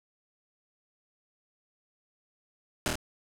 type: noise with echo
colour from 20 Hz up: pink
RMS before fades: -27 dBFS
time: 2.86-2.88 s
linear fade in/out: 0 ms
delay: 25 ms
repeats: 3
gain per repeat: -2 dB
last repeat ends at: 2.955 s
effects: low-pass 11000 Hz 12 dB/octave

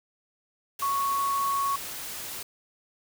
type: tone in noise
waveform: sine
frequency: 1108.7 Hz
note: C#6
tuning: in tune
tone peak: -24 dBFS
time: 0.82-1.76 s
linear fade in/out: 5 ms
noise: white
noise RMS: -37 dBFS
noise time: 0.79-2.43 s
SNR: +10 dB
effects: none

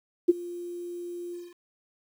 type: tone with ADSR envelope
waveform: sine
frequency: 349.2 Hz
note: F4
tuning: in tune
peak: -12 dBFS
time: 0.28-1.55 s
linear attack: 15 ms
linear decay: 24 ms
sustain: -22 dB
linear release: 220 ms
effects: 9-bit

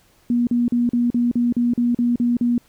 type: tone bursts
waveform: sine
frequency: 240.1 Hz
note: B3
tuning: 49 cents flat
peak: -15 dBFS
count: 11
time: 0.3-2.58 s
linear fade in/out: 2 ms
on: 170 ms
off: 41 ms
effects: pink hiss -57 dBFS RMS until 2.68 s

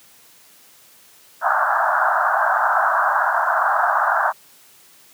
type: band-pass noise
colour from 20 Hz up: white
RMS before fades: -18 dBFS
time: 1.41-4.33 s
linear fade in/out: 50 ms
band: 630 to 1600 Hz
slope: 96 dB/octave
effects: white hiss -50 dBFS RMS until 5.13 s + high-pass 100 Hz 12 dB/octave

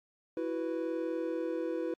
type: chord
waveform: triangle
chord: E suspended second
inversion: none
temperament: equal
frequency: 329.6 / 370 / 493.9 Hz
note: E4 / F#4 / B4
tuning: 0 / 0 / 0 cents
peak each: -33 / -37 / -34 dBFS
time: 0.37-1.94 s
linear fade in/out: 2 ms
effects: AAC 64 kbps

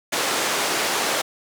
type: band-pass noise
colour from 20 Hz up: pink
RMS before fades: -23 dBFS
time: 0.12-1.22 s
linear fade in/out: 10 ms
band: 420 to 9500 Hz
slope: 12 dB/octave
effects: none

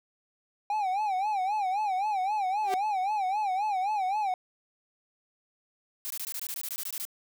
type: tone with vibrato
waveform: triangle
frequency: 797 Hz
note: G5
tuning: 28 cents sharp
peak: -24 dBFS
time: 0.7-4.34 s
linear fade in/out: 2 ms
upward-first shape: sine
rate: 3.8 Hz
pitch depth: 140 cents each way
type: tone with exponential growth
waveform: sawtooth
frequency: 392 Hz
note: G4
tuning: in tune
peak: -23 dBFS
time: 2.6-2.74 s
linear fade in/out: 1 ms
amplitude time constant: 30 ms
type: noise bursts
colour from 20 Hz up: blue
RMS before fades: -35 dBFS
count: 14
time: 6.05-7.052 s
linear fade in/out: 0 ms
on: 53 ms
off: 20 ms
effects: none

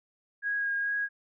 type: tone with vibrato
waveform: sine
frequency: 1639 Hz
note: G#6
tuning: 23 cents flat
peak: -27 dBFS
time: 0.42-1.09 s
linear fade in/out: 50 ms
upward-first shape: sine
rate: 2.3 Hz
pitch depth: 14 cents each way
effects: none

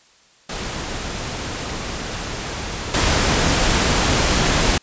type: noise with level steps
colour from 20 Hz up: pink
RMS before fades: -27 / -17 dBFS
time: 0.49-4.78 s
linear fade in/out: 5 ms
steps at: 2.94 s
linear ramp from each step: 2 ms
effects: white hiss -53 dBFS RMS until 4.82 s + resampled to 16000 Hz

